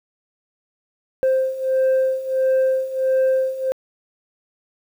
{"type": "beating tone pair", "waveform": "sine", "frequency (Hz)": [523.3, 524.8], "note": ["C5", "C5"], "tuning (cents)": [0, 5], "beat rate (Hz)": 1.5, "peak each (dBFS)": [-19, -16], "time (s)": [1.23, 3.72], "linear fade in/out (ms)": 0, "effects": ["tanh soft clip ceiling -13 dBFS", "8-bit"]}